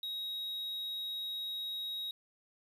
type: tone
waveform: triangle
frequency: 3796 Hz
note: A#7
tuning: 31 cents sharp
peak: -35 dBFS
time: 0.03-2.11 s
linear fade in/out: 2 ms
effects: 11-bit